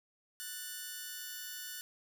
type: tone pair together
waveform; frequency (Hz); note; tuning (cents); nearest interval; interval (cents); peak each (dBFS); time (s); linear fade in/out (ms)
5% pulse; 1481 / 1777.1; F#6 / A6; +1 / +17; minor third; 316; -32 / -35; 0.4-1.81; 0
effects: none